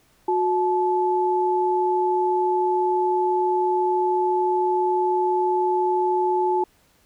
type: tone pair together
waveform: sine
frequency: 364.1 / 866 Hz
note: F#4 / A5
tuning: -28 / -28 cents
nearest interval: octave + minor third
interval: 1500 cents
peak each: -21 dBFS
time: 0.28-6.64 s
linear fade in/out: 5 ms
effects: pink hiss -60 dBFS RMS until 7.05 s